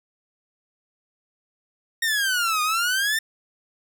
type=exponential two-way sweep; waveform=sawtooth; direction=down then up; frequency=1864.7 to 1219 to 1815 Hz; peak=-17 dBFS; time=2.02-3.19 s; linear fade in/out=5 ms; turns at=2.62 s; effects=none